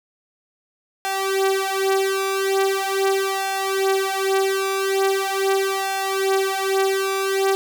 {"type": "tone with flanger", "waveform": "sawtooth", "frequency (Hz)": 387.6, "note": "G4", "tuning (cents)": -20, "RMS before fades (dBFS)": -21, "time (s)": [1.05, 7.55], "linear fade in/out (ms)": 0, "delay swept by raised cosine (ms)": [1.4, 6], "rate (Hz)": 0.41, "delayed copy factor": 0.9, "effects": []}